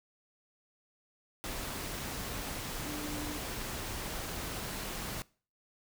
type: tone in noise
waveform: sine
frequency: 297.5 Hz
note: D4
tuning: 22 cents sharp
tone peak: -39 dBFS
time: 2.86-3.38 s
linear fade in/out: 0 ms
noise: pink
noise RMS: -39 dBFS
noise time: 1.44-5.22 s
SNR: -3 dB
effects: noise-tail reverb RT60 0.4 s tail -22 dB re dry